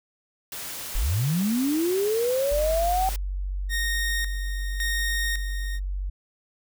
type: noise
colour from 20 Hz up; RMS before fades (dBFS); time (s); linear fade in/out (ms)
white; -35; 0.52-3.16; 2
type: linear sweep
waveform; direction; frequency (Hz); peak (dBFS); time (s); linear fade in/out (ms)
sine; up; 30.87 to 771; -21; 0.95-3.09; 0
type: tone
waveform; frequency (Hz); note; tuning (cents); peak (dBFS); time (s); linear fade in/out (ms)
sine; 47.22; F#1; +36; -26; 2.51-6.1; 10
type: tone with tremolo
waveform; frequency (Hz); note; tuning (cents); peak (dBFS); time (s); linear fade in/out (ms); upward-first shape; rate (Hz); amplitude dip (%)
sawtooth; 1855; A#6; -9; -22; 3.69-5.8; 50; square; 0.9; 70
effects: none